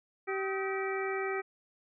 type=harmonic tone with a mistuned harmonic; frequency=386.1 Hz; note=G4; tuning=26 cents flat; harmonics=1 / 2 / 3 / 4 / 5 / 6; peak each=-33 / -40 / -40 / -44 / -40 / -41 dBFS; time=0.27-1.42 s; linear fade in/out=20 ms; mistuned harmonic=3; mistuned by=+150 cents; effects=none